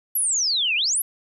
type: exponential two-way sweep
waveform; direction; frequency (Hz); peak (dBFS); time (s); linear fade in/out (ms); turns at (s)
sine; down then up; 12000 to 2364 to 12000; -19; 0.15-1.02; 5; 0.75
effects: none